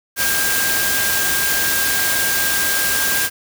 sine tone in noise, 1603 Hz, G6, 38 cents sharp, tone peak -21 dBFS, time 0.16-3.3 s, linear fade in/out 50 ms, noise white, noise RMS -19 dBFS, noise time 0.16-3.3 s, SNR -5 dB, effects none

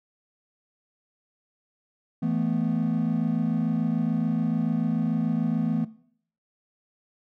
triangle chord, E suspended fourth, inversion none, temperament equal, 164.81 / 220 / 246.9 Hz, E3 / A3 / B3, 0 / 0 / 0 cents, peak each -25 dBFS, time 2.22-5.85 s, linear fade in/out 10 ms, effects noise-tail reverb RT60 0.6 s tail -19 dB re dry + tanh soft clip ceiling -14 dBFS

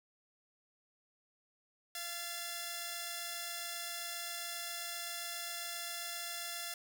5% pulse tone pair together, 687.3 / 1732 Hz, F5 / A6, -28 / -28 cents, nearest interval octave + major third, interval 1600 cents, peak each -31 / -32 dBFS, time 1.95-6.74 s, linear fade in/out 2 ms, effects none

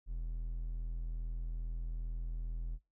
triangle tone, 41.2 Hz, E1, in tune, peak -34 dBFS, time 0.06-2.79 s, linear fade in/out 50 ms, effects noise-tail reverb RT60 0.2 s tail -19 dB re dry

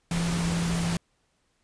sine tone in noise, 169.6 Hz, E3, 50 cents sharp, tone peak -25 dBFS, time 0.11-0.97 s, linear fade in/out 2 ms, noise pink, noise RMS -32 dBFS, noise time 0.11-0.97 s, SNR +4 dB, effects pink hiss -71 dBFS RMS until 1.63 s + resampled to 22050 Hz

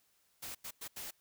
white noise bursts at uneven times, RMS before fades -44 dBFS, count 4, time 0.42-0.55 / 0.64-0.71 / 0.81-0.88 / 0.96-1.11 s, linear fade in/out 10 ms, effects white hiss -73 dBFS RMS until 1.2 s

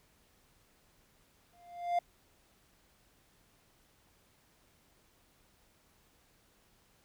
triangle tone with exponential growth, 698.5 Hz, F5, in tune, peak -23 dBFS, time 1.53-1.99 s, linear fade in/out 5 ms, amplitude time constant 100 ms, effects pink hiss -68 dBFS RMS until 7.04 s

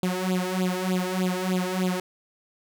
sawtooth tone with flanger, 184 Hz, F#3, 9 cents flat, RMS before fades -26 dBFS, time 0.03-2 s, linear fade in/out 2 ms, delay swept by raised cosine 0.26 to 2.36 ms, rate 3.3 Hz, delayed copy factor +1, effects none

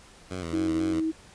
10% pulse tone with vibrato, 87.31 Hz, F2, in tune, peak -24 dBFS, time 0.3-1.01 s, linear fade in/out 20 ms, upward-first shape square, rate 4 Hz, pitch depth 85 cents each way
sine tone, 319.8 Hz, D#4, 48 cents sharp, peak -24 dBFS, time 0.52-1.12 s, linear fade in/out 20 ms
effects pink hiss -52 dBFS RMS until 1.34 s + resampled to 22050 Hz

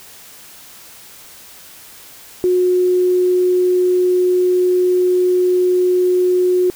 sine tone, 362.9 Hz, F#4, 34 cents flat, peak -11 dBFS, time 2.44-6.7 s, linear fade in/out 0 ms, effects white hiss -40 dBFS RMS until 6.75 s

